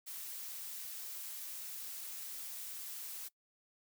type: noise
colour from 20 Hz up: blue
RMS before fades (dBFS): -45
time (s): 0.06-3.29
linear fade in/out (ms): 20
effects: noise-tail reverb RT60 0.1 s tail -21 dB re dry